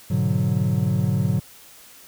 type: chord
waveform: triangle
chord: G# half-diminished seventh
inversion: none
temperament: equal with one note detuned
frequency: 104.37 / 123.47 / 146.83 / 185 Hz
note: G#2 / B2 / D3 / F#3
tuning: +9 / 0 / 0 / 0 cents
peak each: -22 dBFS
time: 0.1-1.4 s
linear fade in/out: 10 ms
effects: white hiss -47 dBFS RMS until 2.07 s

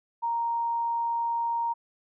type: tone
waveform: sine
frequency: 932.3 Hz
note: A#5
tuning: in tune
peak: -25 dBFS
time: 0.22-1.74 s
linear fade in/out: 20 ms
effects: none

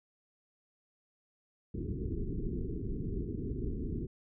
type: low-pass noise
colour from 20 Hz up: pink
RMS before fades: -36 dBFS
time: 1.74-4.07 s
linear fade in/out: 10 ms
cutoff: 430 Hz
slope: 96 dB/octave
effects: none

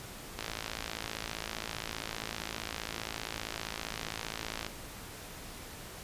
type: click train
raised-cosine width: 0.2 ms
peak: -18 dBFS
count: 237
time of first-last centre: 0.39-4.665 s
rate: 55.2 Hz
effects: pink hiss -46 dBFS RMS until 6.03 s + resampled to 32000 Hz

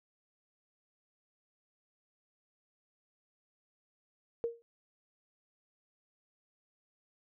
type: tone with exponential decay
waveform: sine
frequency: 466.2 Hz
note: A#4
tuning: in tune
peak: -27 dBFS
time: 4.44-4.62 s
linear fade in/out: 0 ms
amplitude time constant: 39 ms
effects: none

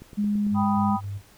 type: click train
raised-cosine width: 3 ms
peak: -29 dBFS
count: 5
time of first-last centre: 0.02-0.467 s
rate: 8.95 Hz
type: tone with pitch glide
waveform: sine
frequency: 206.6 to 204.8 Hz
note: G#3 to G#3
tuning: -9 to -24 cents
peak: -21 dBFS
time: 0.17-0.97 s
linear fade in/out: 20 ms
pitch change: -15 cents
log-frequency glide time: 0.4-0.75 s
type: tone with tremolo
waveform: sine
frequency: 100 Hz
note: G2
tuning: 35 cents sharp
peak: -29 dBFS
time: 0.5-1.22 s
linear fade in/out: 50 ms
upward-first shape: square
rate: 3.7 Hz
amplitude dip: 45%
type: chord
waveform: sine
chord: G augmented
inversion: none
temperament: equal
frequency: 784 / 987.8 / 1244.5 Hz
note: G5 / B5 / D#6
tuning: 0 / 0 / 0 cents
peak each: -27 / -28 / -31 dBFS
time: 0.54-1.01 s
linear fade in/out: 50 ms
effects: pink hiss -54 dBFS RMS until 1.37 s

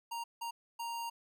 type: tone bursts at uneven times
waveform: square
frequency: 932.3 Hz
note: A#5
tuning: in tune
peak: -38 dBFS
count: 3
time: 0.11-0.24 / 0.41-0.51 / 0.79-1.1 s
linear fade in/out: 10 ms
effects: none

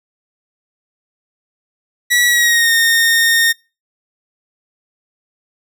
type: tone with pitch glide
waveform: sawtooth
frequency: 1938 to 1838.8 Hz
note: B6 to A#6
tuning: -33 to -24 cents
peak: -7 dBFS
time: 2.1-3.53 s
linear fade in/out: 20 ms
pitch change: -91 cents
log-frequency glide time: 2.26-2.71 s
effects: noise-tail reverb RT60 0.3 s tail -25 dB re dry

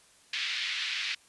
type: band-pass noise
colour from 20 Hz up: pink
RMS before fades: -33 dBFS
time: 0.33-1.15 s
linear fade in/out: 5 ms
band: 2000 to 4300 Hz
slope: 24 dB/octave
effects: white hiss -60 dBFS RMS until 1.28 s + resampled to 24000 Hz

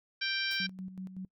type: harmonic tone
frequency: 784 Hz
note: G5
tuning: in tune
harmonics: 2 / 3 / 4 / 5 / 6 / 7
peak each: -35 / -37 / -38 / -39 / -40 / -40 dBFS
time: 0.21-0.67 s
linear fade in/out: 10 ms
type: noise with exponential decay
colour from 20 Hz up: white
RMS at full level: -44 dBFS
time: 0.51-0.65 s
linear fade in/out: 2 ms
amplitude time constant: 29 ms
type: tone with tremolo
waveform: sine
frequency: 187.2 Hz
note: F#3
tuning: 20 cents sharp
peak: -37 dBFS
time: 0.6-1.25 s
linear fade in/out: 2 ms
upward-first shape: square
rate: 5.3 Hz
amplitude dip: 60%
effects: noise-tail reverb RT60 0.1 s tail -24 dB re dry

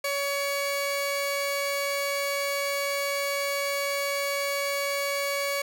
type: tone pair together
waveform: sawtooth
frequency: 563 / 1126 Hz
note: C#5 / C#6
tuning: +27 / +27 cents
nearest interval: octave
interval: 1200 cents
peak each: -24 dBFS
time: 0.04-5.62 s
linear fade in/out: 5 ms
effects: none

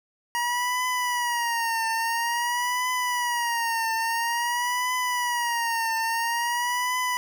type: tone with vibrato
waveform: 25% pulse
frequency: 951 Hz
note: A#5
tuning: 34 cents sharp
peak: -20 dBFS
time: 0.35-7.17 s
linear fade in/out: 0 ms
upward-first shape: triangle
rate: 0.49 Hz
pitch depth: 100 cents each way
effects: none

